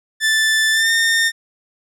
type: tone with pitch glide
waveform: sawtooth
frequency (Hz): 1760 to 1821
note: A6 to A#6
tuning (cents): 0 to -41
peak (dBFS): -10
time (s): 0.2-1.32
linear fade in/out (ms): 50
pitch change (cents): +59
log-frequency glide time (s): 0.72-0.91
effects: low-pass 11000 Hz 12 dB/octave